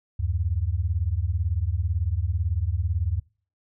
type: beating tone pair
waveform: sine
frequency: 76.4 / 94.4 Hz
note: D#2 / F#2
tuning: -31 / +35 cents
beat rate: 18 Hz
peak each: -25 dBFS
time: 0.19-3.2 s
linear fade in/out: 10 ms
effects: noise-tail reverb RT60 0.4 s tail -24 dB re dry